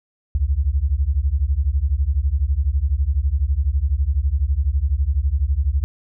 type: beating tone pair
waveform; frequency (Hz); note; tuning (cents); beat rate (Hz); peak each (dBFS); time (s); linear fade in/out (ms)
sine; 64 / 76; C2 / D#2; -38 / -40; 12; -19; 0.35-5.84; 0
effects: none